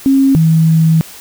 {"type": "tone pair in turn", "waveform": "sine", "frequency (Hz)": [270.9, 161.08], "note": ["C#4", "E3"], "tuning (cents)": [-40, -40], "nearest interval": "major sixth", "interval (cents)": 900, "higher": "first", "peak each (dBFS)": -6, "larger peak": "neither", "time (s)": [[0.06, 0.35], [0.35, 1.01]], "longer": "second", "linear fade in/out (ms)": 0, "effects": ["white hiss -34 dBFS RMS until 1.2 s"]}